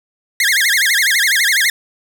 sawtooth tone with vibrato, 1864.7 Hz, A#6, in tune, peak -8 dBFS, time 0.4-1.7 s, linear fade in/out 2 ms, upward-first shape sine, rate 12 Hz, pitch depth 270 cents each way, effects none

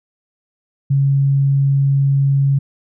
sine tone, 138.3 Hz, C#3, 4 cents flat, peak -11 dBFS, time 0.9-2.59 s, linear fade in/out 10 ms, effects none

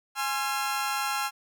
sawtooth tone cluster, 830 / 1056 / 1361 Hz, G#5 / C6 / F6, -1 / +16 / -45 cents, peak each -27 / -31 / -27 dBFS, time 0.15-1.31 s, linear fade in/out 50 ms, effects none

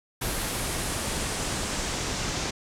pink noise with low-pass filter sweep, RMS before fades -30 dBFS, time 0.21-2.51 s, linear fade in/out 10 ms, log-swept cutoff 12000 to 6300 Hz, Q 1.6, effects none

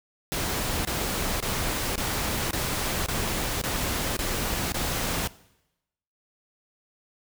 pink noise bursts, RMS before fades -28 dBFS, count 9, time 0.32-5.274 s, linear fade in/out 0 ms, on 530 ms, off 23 ms, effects noise-tail reverb RT60 0.9 s tail -20 dB re dry

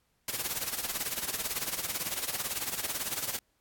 white noise with tremolo, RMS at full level -31 dBFS, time 0.28-3.39 s, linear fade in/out 2 ms, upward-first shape sine, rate 18 Hz, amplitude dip 75%, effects pink hiss -74 dBFS RMS until 3.6 s + AAC 64 kbps

